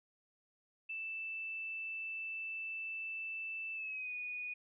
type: tone with pitch glide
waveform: sine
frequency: 2647 to 2470 Hz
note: E7 to D#7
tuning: +7 to -13 cents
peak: -39 dBFS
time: 0.89-4.54 s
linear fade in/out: 10 ms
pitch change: -120 cents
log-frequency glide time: 3.74-4.13 s
effects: none